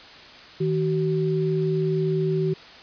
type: tone pair together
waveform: sine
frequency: 158.4 / 378.7 Hz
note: D#3 / F#4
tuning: +31 / +40 cents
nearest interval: octave + minor third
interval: 1509 cents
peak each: -23 dBFS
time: 0.6-2.54 s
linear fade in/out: 10 ms
effects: white hiss -44 dBFS RMS until 2.82 s + resampled to 11025 Hz